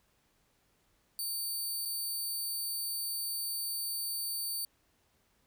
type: tone with dropouts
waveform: 10% pulse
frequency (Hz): 4575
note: D8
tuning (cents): -46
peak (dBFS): -27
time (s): 1.19-4.65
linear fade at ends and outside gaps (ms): 1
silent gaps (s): 1.852-1.856
effects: pink hiss -72 dBFS RMS until 5.46 s